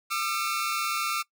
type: tone cluster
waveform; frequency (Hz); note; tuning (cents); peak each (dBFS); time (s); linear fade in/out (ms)
sawtooth; 1206 / 1346 / 2214; D6 / E6 / C#7; +46 / +36 / -3; -27 / -26 / -32; 0.1-1.23; 20
effects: noise-tail reverb RT60 0.1 s tail -21 dB re dry